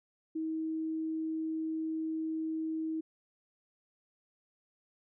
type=tone; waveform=sine; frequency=318.7 Hz; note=D#4; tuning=42 cents sharp; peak=-32 dBFS; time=0.35-3.01 s; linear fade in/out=10 ms; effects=none